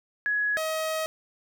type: tone pair in turn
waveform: sine / sawtooth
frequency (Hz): 1679 / 633.7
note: G#6 / D#5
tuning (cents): +18 / +32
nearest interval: octave + perfect fourth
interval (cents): 1686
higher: first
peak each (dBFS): -23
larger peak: neither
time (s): 0.26-0.57 / 0.57-1.06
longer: second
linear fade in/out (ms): 0
effects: none